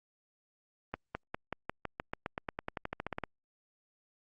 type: accelerating click train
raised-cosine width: 0.5 ms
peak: -20 dBFS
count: 21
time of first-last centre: 0.94-3.237 s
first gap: 210 ms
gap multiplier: 0.93
effects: Opus 32 kbps